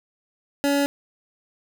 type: tone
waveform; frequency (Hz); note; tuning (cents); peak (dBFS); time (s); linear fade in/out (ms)
25% pulse; 282.7; C#4; +34; -15; 0.64-0.86; 0
effects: none